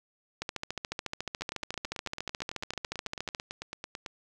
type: two click trains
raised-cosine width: 0.2 ms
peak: -20 / -16 dBFS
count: 25 / 42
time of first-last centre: 1.41-4.062 / 0.42-3.349 s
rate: 9.05 / 14 Hz
effects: none